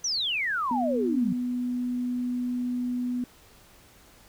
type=exponential sweep; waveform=sine; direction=down; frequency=6170 to 174.61 Hz; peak=-25 dBFS; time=0.04-1.33 s; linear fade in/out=5 ms
type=tone; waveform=sine; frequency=246.9 Hz; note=B3; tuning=in tune; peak=-26 dBFS; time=0.71-3.24 s; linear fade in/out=2 ms
effects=pink hiss -55 dBFS RMS until 4.28 s